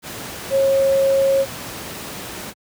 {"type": "tone in noise", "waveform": "sine", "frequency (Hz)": 544, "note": "C#5", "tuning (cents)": -33, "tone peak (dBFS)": -13, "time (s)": [0.5, 1.46], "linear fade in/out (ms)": 50, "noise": "pink", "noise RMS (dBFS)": -31, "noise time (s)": [0.02, 2.54], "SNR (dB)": 15, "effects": ["high-pass 100 Hz 12 dB/octave"]}